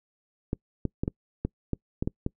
clicks, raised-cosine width 3 ms, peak -14 dBFS, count 9, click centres 0.531 / 0.853 / 1.035 / 1.079 / 1.45 / 1.733 / 2.025 / 2.075 / 2.264 s, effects noise-tail reverb RT60 0.1 s tail -26 dB re dry

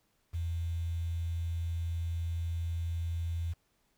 sine tone with quantisation, 84 Hz, E2, 33 cents sharp, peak -31 dBFS, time 0.33-3.54 s, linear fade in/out 20 ms, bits 9, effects pink hiss -74 dBFS RMS until 3.97 s

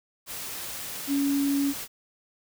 sine tone in noise, 280.5 Hz, C#4, 21 cents sharp, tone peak -22 dBFS, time 1.07-1.74 s, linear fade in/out 50 ms, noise white, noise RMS -36 dBFS, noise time 0.26-1.88 s, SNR +11 dB, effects none

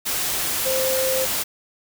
sine tone in noise, 523.3 Hz, C5, in tune, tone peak -21 dBFS, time 0.65-1.26 s, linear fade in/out 20 ms, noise white, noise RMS -24 dBFS, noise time 0.05-1.44 s, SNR 0 dB, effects none

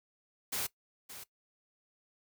white noise with echo, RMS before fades -35 dBFS, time 0.52-0.67 s, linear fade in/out 10 ms, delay 570 ms, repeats 1, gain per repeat -12 dB, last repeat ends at 1.24 s, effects noise-tail reverb RT60 0.1 s tail -19 dB re dry

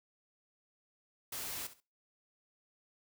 white noise with echo, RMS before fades -41 dBFS, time 1.32-1.67 s, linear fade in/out 5 ms, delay 67 ms, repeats 2, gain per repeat -14 dB, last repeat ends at 1.804 s, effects noise-tail reverb RT60 0.3 s tail -22 dB re dry

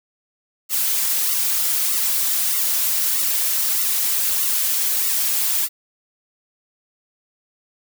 blue noise with flanger, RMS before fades -20 dBFS, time 0.69-5.69 s, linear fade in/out 50 ms, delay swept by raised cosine 1.2 to 5.5 ms, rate 1.6 Hz, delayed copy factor -0.75, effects none

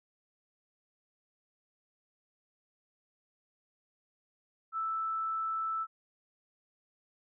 sine tone, 1318.5 Hz, E6, in tune, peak -31 dBFS, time 4.72-5.87 s, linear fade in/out 50 ms, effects none

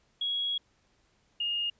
sine tone pair in turn, 3322 / 2842 Hz, G#7 / F7, 0 / +30 cents, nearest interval minor third, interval 270 cents, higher first, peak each -28 dBFS, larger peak neither, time 0.21-0.58 / 1.4-1.7 s, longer first, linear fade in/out 5 ms, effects pink hiss -69 dBFS RMS until 1.79 s + resampled to 16000 Hz

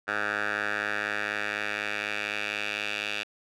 10% pulse tone with band-pass filter sweep, 104.1 Hz, G#2, 5 cents sharp, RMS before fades -31 dBFS, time 0.07-3.24 s, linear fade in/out 20 ms, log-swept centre 1500 to 2800 Hz, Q 2.6, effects none

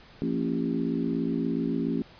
harmonic tone with a mistuned harmonic, 57 Hz, A#1, 38 cents flat, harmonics 3 / 4 / 5 / 6 / 7, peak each -32 / -30 / -29 / -35 / -36 dBFS, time 0.22-2.02 s, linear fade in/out 0 ms, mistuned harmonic 5, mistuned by -60 cents, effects pink hiss -52 dBFS RMS until 2.19 s + resampled to 11025 Hz

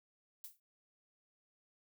violet noise with exponential decay, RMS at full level -44 dBFS, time 0.44-0.6 s, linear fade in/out 2 ms, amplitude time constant 33 ms, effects none

